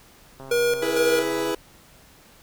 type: click train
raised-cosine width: 1 ms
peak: -27 dBFS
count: 151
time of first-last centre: 0.4-1.519 s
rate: 134 Hz
type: tone with tremolo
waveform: square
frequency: 477.9 Hz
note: A#4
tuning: 43 cents sharp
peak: -19 dBFS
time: 0.51-1.23 s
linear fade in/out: 5 ms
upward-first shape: square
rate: 2.2 Hz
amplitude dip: 60%
type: chord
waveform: 40% pulse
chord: E major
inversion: none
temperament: equal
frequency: 329.6 / 415.3 / 493.9 Hz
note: E4 / G#4 / B4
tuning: 0 / 0 / 0 cents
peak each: -27 dBFS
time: 0.82-1.55 s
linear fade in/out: 5 ms
effects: pink hiss -52 dBFS RMS until 2.42 s